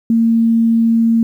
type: tone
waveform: sine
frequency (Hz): 228.5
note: A#3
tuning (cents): -34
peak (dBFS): -9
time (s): 0.1-1.23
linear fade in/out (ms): 2
effects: 8-bit